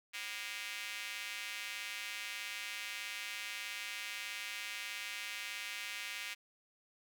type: tone with high-pass filter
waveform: square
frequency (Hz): 109.2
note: A2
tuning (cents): -13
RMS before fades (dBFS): -43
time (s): 0.13-6.35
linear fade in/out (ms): 20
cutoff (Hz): 2300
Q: 2.2
effects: none